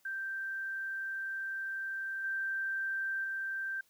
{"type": "tone with level steps", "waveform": "sine", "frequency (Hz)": 1568, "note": "G6", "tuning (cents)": 0, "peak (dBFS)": [-35, -32, -34], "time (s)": [0.05, 3.81], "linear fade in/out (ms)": 5, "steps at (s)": [2.24, 3.24], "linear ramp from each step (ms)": 2, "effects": ["white hiss -70 dBFS RMS until 3.89 s"]}